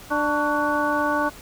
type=harmonic tone with a mistuned harmonic; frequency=296 Hz; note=D4; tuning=14 cents sharp; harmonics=1 / 2 / 3 / 4 / 5; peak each=-26 / -26 / -26 / -26 / -26 dBFS; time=0.1-1.3 s; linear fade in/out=20 ms; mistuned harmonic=4; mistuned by=-85 cents; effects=pink hiss -43 dBFS RMS until 1.41 s